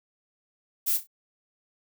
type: noise with echo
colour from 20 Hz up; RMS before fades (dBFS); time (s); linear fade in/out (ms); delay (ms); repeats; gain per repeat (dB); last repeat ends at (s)
violet; -25; 0.86-0.98; 20; 31; 3; -10; 1.073
effects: none